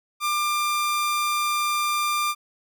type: tone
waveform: sawtooth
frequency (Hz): 1193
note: D6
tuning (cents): +27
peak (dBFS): -18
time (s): 0.2-2.35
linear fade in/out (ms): 50
effects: none